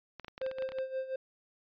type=clicks; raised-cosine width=0.3 ms; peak=-28 dBFS; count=12; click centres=0.197 / 0.246 / 0.282 / 0.379 / 0.416 / 0.464 / 0.514 / 0.585 / 0.623 / 0.69 / 0.72 / 0.786 s
type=tone with tremolo; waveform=triangle; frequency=525 Hz; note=C5; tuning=6 cents sharp; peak=-29 dBFS; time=0.41-1.16 s; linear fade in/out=5 ms; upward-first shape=sine; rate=5.7 Hz; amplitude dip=75%
effects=resampled to 11025 Hz